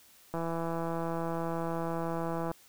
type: click train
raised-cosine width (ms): 1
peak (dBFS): -21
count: 362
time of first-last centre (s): 0.34-2.515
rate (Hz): 166
effects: white hiss -59 dBFS RMS until 2.68 s